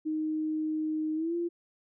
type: tone with pitch glide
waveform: sine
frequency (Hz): 311.1 to 343.2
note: D#4 to F4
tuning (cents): 0 to -30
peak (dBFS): -28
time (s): 0.05-1.49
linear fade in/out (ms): 20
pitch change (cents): +170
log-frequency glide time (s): 1.15-1.35
effects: none